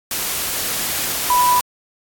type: tone in noise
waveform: sine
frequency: 987.8 Hz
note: B5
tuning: in tune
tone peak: -12 dBFS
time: 1.3-1.6 s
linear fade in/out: 2 ms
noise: white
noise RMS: -22 dBFS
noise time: 0.11-1.61 s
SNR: +7 dB
effects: AAC 64 kbps